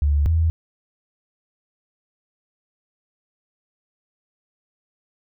sine tone pair in turn, 72.6 / 81.49 Hz, D2 / E2, -19 / -19 cents, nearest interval major second, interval 200 cents, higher second, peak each -15 dBFS, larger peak neither, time 0.02-0.26 / 0.26-0.5 s, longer neither, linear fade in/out 0 ms, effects none

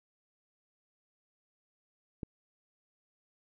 click, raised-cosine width 3 ms, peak -24 dBFS, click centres 2.232 s, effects none

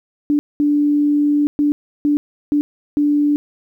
sine tone bursts at uneven times, 292.7 Hz, D4, 6 cents flat, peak -12 dBFS, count 6, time 0.3-0.39 / 0.6-1.47 / 1.59-1.72 / 2.05-2.17 / 2.52-2.61 / 2.97-3.36 s, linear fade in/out 0 ms, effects 9-bit

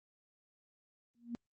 sine tone with exponential growth, 236.6 Hz, A#3, 26 cents sharp, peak -34 dBFS, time 1.15-1.35 s, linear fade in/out 0 ms, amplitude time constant 42 ms, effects Opus 24 kbps

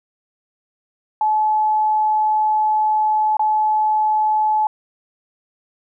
sine tone with dropouts, 859 Hz, A5, 42 cents flat, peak -14 dBFS, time 1.21-4.67 s, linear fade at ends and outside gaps 2 ms, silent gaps 3.369-3.394 s, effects none

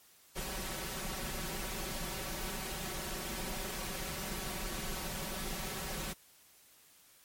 pink noise with comb filter, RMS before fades -39 dBFS, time 0.35-6.14 s, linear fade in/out 20 ms, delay 5.3 ms, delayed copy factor +0.75, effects white hiss -62 dBFS RMS until 7.24 s + MP3 64 kbps

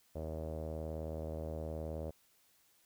sawtooth tone with low-pass filter, 79 Hz, D#2, 27 cents sharp, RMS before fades -41 dBFS, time 0.15-2.11 s, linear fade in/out 10 ms, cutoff 570 Hz, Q 4.6, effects white hiss -70 dBFS RMS until 2.85 s

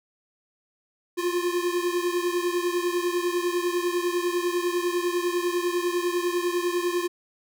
square beating tone pair, 349.2 / 359.2 Hz, F4 / F4, 0 / +49 cents, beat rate 10 Hz, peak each -26 / -29 dBFS, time 1.17-7.08 s, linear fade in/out 20 ms, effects none

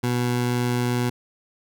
20% pulse tone, 122.4 Hz, B2, 15 cents flat, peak -16 dBFS, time 0.03-1.1 s, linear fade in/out 10 ms, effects none

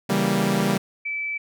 sawtooth chord, C# diminished seventh, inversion none, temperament equal, 138.59 / 164.81 / 196 / 233.1 Hz, C#3 / E3 / G3 / Bb3, 0 / 0 / 0 / 0 cents, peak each -24 / -23 / -18 / -22 dBFS, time 0.09-0.78 s, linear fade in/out 10 ms
sine tone, 2312 Hz, D7, 28 cents flat, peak -25 dBFS, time 1.05-1.38 s, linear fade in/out 10 ms
effects none

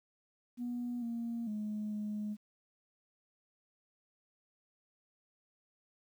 sine tone with pitch steps, 242.7 / 233.2 / 211.6 / 210.2 Hz, B3 / A#3 / G#3 / G#3, -30 / +1 / +33 / +21 cents, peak -34 dBFS, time 0.57-2.37 s, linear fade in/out 50 ms, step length 450 ms, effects tanh soft clip ceiling -32 dBFS + 11-bit

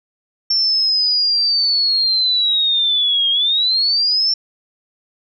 sine linear two-way sweep, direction down then up, 5420 to 3215 to 5420 Hz, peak -13 dBFS, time 0.5-4.34 s, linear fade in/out 5 ms, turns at 3.3 s, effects none

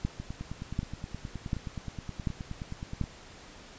two click trains, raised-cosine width 5 ms, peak -16 / -24 dBFS, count 5 / 28, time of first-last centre 0.05-3.013 / 0.2-3.039 s, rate 1.35 / 9.51 Hz, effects pink hiss -50 dBFS RMS until 3.78 s + resampled to 16000 Hz

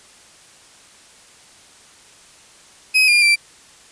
35% pulse tone with pitch steps, 2532 / 2410 / 2350 Hz, D#7 / D7 / D7, +30 / +44 / +1 cents, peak -9 dBFS, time 2.94-3.36 s, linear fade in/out 20 ms, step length 140 ms, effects white hiss -47 dBFS RMS until 3.91 s + resampled to 22050 Hz

